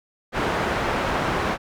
white low-pass noise, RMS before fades -24 dBFS, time 0.32-1.58 s, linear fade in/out 50 ms, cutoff 1300 Hz, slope 12 dB/octave, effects none

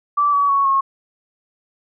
sine tone with pitch steps, 1162 / 1136.8 / 1112.1 / 1087.9 Hz, D6 / C#6 / C#6 / C#6, -19 / +43 / +5 / -33 cents, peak -13 dBFS, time 0.17-0.81 s, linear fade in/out 10 ms, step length 160 ms, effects none

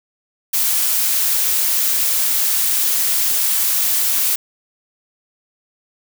blue noise, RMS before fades -17 dBFS, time 0.53-4.36 s, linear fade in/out 10 ms, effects none

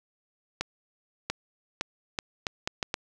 accelerating click train, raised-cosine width 0.2 ms, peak -11 dBFS, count 8, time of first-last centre 0.61-2.941 s, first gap 690 ms, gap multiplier 0.74, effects none

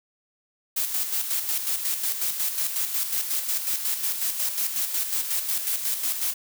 blue noise with tremolo, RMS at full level -25 dBFS, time 0.76-6.34 s, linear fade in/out 10 ms, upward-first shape square, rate 5.5 Hz, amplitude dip 50%, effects none

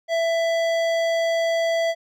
triangle tone with hard clipping, 664 Hz, E5, 12 cents sharp, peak -21 dBFS, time 0.08-1.95 s, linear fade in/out 50 ms, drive 18 dB, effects none

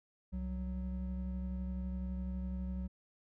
triangle tone pair together, 65.65 / 185 Hz, C2 / F#3, +6 / 0 cents, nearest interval octave + tritone, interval 1794 cents, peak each -36 / -38 dBFS, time 0.32-2.88 s, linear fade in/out 20 ms, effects none

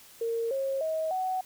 sine tone with pitch steps, 460 / 540.8 / 635.7 / 747.3 Hz, A#4 / C#5 / D#5 / F#5, -23 / -43 / +37 / +17 cents, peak -27 dBFS, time 0.21-1.41 s, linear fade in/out 5 ms, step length 300 ms, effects white hiss -53 dBFS RMS until 1.45 s

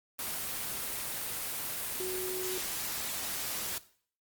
sine tone in noise, 370 Hz, F#4, in tune, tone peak -34 dBFS, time 2-2.58 s, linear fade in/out 0 ms, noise white, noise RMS -36 dBFS, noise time 0.19-3.78 s, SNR -1 dB, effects noise-tail reverb RT60 0.5 s tail -17 dB re dry + Opus 24 kbps

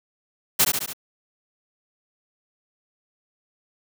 white noise with echo, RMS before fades -17 dBFS, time 0.59-0.65 s, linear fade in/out 10 ms, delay 71 ms, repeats 4, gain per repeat -4 dB, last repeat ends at 0.934 s, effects none

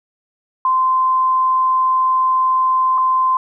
sine tone pair in turn, 1037 / 1037 Hz, C6 / C6, -16 / -16 cents, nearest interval unison, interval 0 cents, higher neither, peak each -12 dBFS, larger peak neither, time 0.65-2.98 / 2.98-3.37 s, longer first, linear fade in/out 2 ms, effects none

